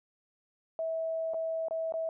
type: tone with dropouts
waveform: sine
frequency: 650 Hz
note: E5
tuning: 24 cents flat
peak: -30 dBFS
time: 0.79-2.09 s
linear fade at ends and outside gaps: 1 ms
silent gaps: 1.336-1.343 / 1.684-1.709 / 1.923-1.939 s
effects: none